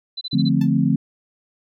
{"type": "tone bursts", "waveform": "sine", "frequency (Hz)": 4013, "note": "B7", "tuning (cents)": 27, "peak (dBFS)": -25, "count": 5, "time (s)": [0.17, 0.492], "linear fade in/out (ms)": 10, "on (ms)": 42, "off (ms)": 28}
{"type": "chord", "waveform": "sine", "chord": "D minor seventh", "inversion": "none", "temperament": "equal", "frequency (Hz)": [146.83, 174.61, 220, 261.6], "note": ["D3", "F3", "A3", "C4"], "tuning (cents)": [0, 0, 0, 0], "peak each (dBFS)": -20, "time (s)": [0.33, 0.96], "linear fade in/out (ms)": 5}
{"type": "tone with exponential decay", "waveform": "10% pulse", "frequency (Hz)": 880, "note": "A5", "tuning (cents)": 0, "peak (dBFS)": -25, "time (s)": [0.61, 0.71], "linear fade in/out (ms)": 5, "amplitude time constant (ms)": 20}
{"effects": ["MP3 96 kbps"]}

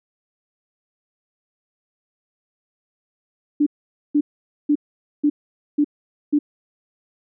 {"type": "tone bursts", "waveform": "sine", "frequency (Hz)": 293.7, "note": "D4", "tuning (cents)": 0, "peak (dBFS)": -13, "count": 6, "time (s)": [3.6, 6.39], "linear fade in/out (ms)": 10, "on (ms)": 65, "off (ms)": 480, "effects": []}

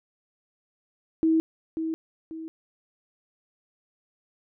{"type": "tone with echo", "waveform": "sine", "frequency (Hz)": 322, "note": "E4", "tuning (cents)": -41, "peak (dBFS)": -18, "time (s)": [1.23, 1.4], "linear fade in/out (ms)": 0, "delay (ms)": 540, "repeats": 2, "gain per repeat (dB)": -8, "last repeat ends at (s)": 2.48, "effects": []}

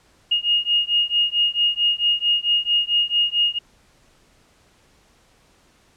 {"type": "beating tone pair", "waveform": "sine", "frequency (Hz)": [2854, 2858.5], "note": ["F7", "F7"], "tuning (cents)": [37, 40], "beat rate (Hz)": 4.5, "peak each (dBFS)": -20, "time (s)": [0.31, 3.59], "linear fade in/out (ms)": 10, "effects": ["pink hiss -57 dBFS RMS until 5.96 s", "low-pass 9000 Hz 12 dB/octave"]}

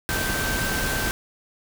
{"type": "tone in noise", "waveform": "sine", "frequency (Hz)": 1556, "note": "G6", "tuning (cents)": -13, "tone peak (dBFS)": -28, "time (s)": [0.09, 1.11], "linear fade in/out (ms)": 0, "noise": "pink", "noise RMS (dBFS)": -26, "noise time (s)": [0.09, 1.11], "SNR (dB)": -5, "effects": []}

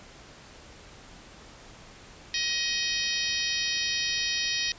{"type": "harmonic tone", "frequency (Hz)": 629, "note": "D#5", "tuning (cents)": 19, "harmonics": [3, 4, 5, 6, 7, 8, 9], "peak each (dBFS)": [-34, -34, -34, -34, -34, -34, -34], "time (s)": [2.34, 4.72], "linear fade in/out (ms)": 2, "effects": ["pink hiss -49 dBFS RMS until 4.78 s", "resampled to 16000 Hz"]}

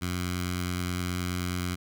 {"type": "tone with notch filter", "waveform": "10% pulse", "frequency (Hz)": 89.5, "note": "F2", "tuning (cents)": 43, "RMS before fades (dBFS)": -31, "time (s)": [0.01, 1.76], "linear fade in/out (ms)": 20, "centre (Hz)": 510, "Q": 0.52, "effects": []}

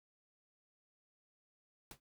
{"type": "noise with exponential decay", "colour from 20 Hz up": "pink", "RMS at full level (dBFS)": -45, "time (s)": [1.91, 2], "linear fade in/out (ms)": 2, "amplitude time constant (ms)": 18, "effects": []}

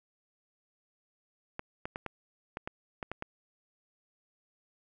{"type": "clicks", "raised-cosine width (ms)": 0.5, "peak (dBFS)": -21, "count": 9, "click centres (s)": [1.594, 1.855, 1.959, 2.063, 2.571, 2.675, 3.028, 3.116, 3.224], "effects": []}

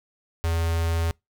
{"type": "tone with notch filter", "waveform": "square", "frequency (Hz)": 83, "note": "E2", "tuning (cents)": 12, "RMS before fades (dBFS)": -24, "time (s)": [0.44, 1.11], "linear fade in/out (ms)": 0, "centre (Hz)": 230, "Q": 2, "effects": ["noise-tail reverb RT60 0.2 s tail -26 dB re dry"]}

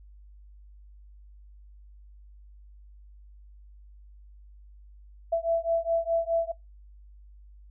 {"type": "beating tone pair", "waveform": "sine", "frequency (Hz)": [664, 668.8], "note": ["E5", "E5"], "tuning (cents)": [12, 25], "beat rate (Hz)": 4.8, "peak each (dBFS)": [-26, -27], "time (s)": [5.32, 6.52], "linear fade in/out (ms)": 10, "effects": ["noise-tail reverb RT60 0.2 s tail -23 dB re dry", "added 50 Hz sine -48 dBFS peak until 7.7 s"]}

